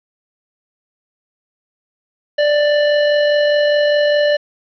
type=tone with amplitude modulation; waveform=square; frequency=589 Hz; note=D5; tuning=5 cents sharp; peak=-11 dBFS; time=2.38-4.37 s; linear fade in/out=10 ms; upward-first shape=sine; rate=44.9 Hz; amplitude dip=25%; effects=resampled to 11025 Hz + 7-bit